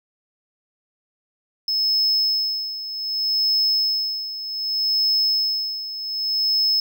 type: tone with tremolo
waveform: triangle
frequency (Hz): 5200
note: E8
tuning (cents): -24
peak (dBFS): -15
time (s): 1.68-6.8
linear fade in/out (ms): 2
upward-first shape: sine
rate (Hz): 0.65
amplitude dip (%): 75
effects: none